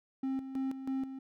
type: tone with tremolo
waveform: triangle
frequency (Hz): 266.1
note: C4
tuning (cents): +29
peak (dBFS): -29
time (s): 0.23-1.19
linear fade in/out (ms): 5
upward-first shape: square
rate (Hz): 3.1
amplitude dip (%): 65
effects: none